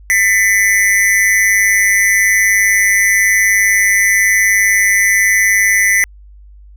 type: tone with amplitude modulation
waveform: square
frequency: 2000 Hz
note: B6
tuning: 21 cents sharp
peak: -6 dBFS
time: 0.1-6.04 s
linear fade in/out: 0 ms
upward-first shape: sine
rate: 199 Hz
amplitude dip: 80%
effects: added 50 Hz sine -36 dBFS peak until 6.76 s